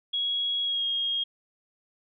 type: tone with pitch glide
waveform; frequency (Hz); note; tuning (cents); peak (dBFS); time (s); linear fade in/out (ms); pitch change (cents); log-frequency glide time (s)
sine; 3322 to 3256; G#7 to G#7; 0 to -35; -25; 0.13-1.24; 10; -35; 0.63-0.85
effects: none